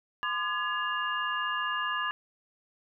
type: tone cluster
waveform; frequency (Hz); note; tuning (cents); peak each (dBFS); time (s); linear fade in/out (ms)
sine; 1023 / 1208 / 1684 / 2813; C6 / D6 / G#6 / F7; -39 / +48 / +24 / +12; -35 / -33 / -32 / -37; 0.23-2.11; 0
effects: none